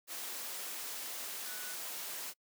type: tone in noise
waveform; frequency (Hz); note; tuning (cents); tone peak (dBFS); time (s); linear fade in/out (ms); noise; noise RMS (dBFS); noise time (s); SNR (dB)
sine; 1480; F#6; 0; -49; 1.44-1.77; 50; white; -42; 0.07-2.34; -10
effects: noise-tail reverb RT60 0.1 s tail -26 dB re dry + high-pass 300 Hz 12 dB/octave